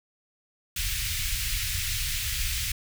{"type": "band-stop noise", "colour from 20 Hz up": "pink", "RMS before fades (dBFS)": -29, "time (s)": [0.76, 2.72], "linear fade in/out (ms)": 5, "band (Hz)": [100, 2000], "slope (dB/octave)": 24, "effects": []}